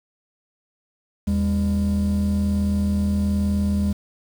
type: tone pair together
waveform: triangle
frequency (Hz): 80.14 / 201.5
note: E2 / G3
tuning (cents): -48 / +48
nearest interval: octave + major third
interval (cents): 1596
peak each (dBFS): -19 / -17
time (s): 1.27-3.93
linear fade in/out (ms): 10
effects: tanh soft clip ceiling -13 dBFS + 7-bit